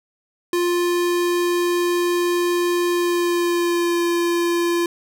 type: tone with pitch glide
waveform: square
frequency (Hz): 350.3 to 343.9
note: F4 to F4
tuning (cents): +5 to -27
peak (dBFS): -18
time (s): 0.53-4.86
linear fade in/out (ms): 2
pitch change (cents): -32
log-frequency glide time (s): 2.91-4.03
effects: none